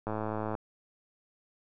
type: click train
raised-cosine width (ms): 1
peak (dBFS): -20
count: 53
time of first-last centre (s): 0.07-0.551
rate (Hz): 108
effects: none